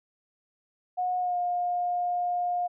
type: tone with pitch glide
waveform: sine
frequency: 727 to 710.4 Hz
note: F#5 to F5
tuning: -31 to +29 cents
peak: -25 dBFS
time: 0.97-2.68 s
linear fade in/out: 20 ms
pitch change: -40 cents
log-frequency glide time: 1.19-1.37 s
effects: none